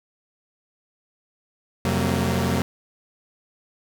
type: tone cluster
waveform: sawtooth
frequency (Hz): 88 / 133 / 188.4 / 229.8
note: F2 / C3 / F#3 / A#3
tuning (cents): +14 / +29 / +32 / -25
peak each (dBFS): -22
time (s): 1.85-2.62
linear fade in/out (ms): 0
effects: none